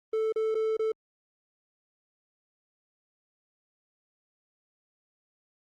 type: tone with dropouts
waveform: triangle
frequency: 440 Hz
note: A4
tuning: in tune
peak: -23 dBFS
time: 0.13-0.92 s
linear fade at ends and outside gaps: 5 ms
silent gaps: 0.324-0.359 / 0.546-0.551 / 0.769-0.793 s
effects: Opus 32 kbps